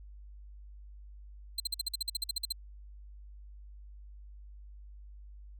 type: tone bursts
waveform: sawtooth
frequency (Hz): 4117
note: C8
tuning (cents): -29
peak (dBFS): -27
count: 14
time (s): 1.58-2.524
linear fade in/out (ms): 5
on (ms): 21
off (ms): 50
effects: added 50 Hz sine -47 dBFS peak until 5.59 s